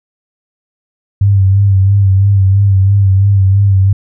sine tone with vibrato, 98 Hz, G2, in tune, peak -5 dBFS, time 1.21-3.93 s, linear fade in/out 5 ms, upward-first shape sine, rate 3 Hz, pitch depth 47 cents each way, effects none

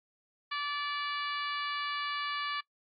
harmonic tone with a mistuned harmonic, 580 Hz, D5, 22 cents flat, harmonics 2 / 3 / 4 / 5 / 6 / 7 / 8, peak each -35 / -39 / -41 / -43 / -45 / -46 / -47 dBFS, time 0.51-2.61 s, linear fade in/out 10 ms, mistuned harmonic 8, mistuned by -16 cents, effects noise-tail reverb RT60 0.1 s tail -22 dB re dry + AAC 64 kbps

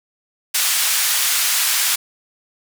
white band-pass noise, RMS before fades -18 dBFS, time 0.54-1.96 s, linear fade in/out 10 ms, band 1300 to 13000 Hz, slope 12 dB/octave, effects none

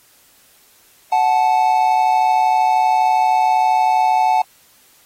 triangle tone pair together, 740 / 872.7 Hz, F#5 / A5, 0 / -14 cents, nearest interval minor third, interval 286 cents, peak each -13 dBFS, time 1.12-4.42 s, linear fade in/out 5 ms, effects white hiss -52 dBFS RMS until 5.05 s + AAC 48 kbps

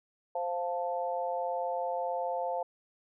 sine chord, F major, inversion second, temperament equal, 523.3 / 698.5 / 880 Hz, C5 / F5 / A5, 0 / 0 / 0 cents, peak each -34 / -34 / -36 dBFS, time 0.35-2.63 s, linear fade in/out 5 ms, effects none

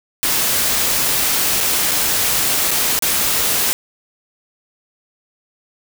white noise with dropouts, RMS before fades -17 dBFS, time 0.23-3.73 s, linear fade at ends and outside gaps 0 ms, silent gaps 1.605-1.609 / 1.912-1.916 / 2.708-2.714 / 2.99-3.023 s, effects none

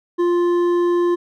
sine tone with hard clipping, 349.2 Hz, F4, in tune, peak -16 dBFS, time 0.18-1.16 s, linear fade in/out 20 ms, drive 7 dB, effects none

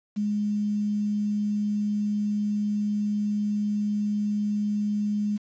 sine tone with quantisation, 208 Hz, G#3, 3 cents sharp, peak -23 dBFS, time 0.16-5.38 s, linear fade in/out 20 ms, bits 8, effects resampled to 16000 Hz

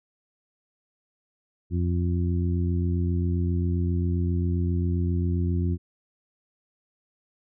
harmonic tone, 87.5 Hz, F2, 4 cents sharp, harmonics 1 / 2 / 3 / 4, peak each -23 / -29 / -33 / -35 dBFS, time 1.7-5.78 s, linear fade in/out 50 ms, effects none

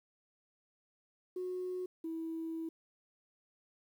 sine tone pair in turn, 365.5 / 325.6 Hz, F#4 / E4, -21 / -21 cents, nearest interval major second, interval 200 cents, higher first, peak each -35 / -36 dBFS, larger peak first, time 1.36-1.86 / 2.04-2.69 s, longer second, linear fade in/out 5 ms, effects tanh soft clip ceiling -32 dBFS + 11-bit

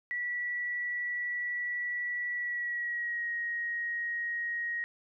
sine tone with pitch glide, 1948 to 1883.8 Hz, B6 to A#6, -24 to +18 cents, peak -31 dBFS, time 0.11-4.84 s, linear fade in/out 0 ms, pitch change -58 cents, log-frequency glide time 2.34-3.31 s, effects none

